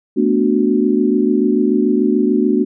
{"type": "chord", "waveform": "sine", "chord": "B minor seventh", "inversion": "third", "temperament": "equal", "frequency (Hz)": [220, 246.9, 293.7, 370], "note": ["A3", "B3", "D4", "F#4"], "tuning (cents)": [0, 0, 0, 0], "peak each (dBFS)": -17, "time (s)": [0.16, 2.65], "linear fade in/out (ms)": 20, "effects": []}